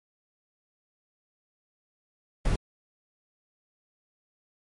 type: noise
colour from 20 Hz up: brown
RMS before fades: -24 dBFS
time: 2.45-2.56 s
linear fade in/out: 5 ms
effects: MP3 48 kbps